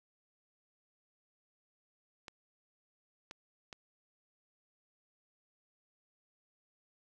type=clicks; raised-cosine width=0.2 ms; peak=-28 dBFS; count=3; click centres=2.282 / 3.311 / 3.728 s; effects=none